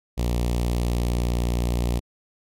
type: tone with notch filter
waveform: sawtooth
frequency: 59.6 Hz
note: A#1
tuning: 39 cents sharp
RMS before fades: -23 dBFS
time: 0.17-2 s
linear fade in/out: 20 ms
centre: 1500 Hz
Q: 0.97
effects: MP3 64 kbps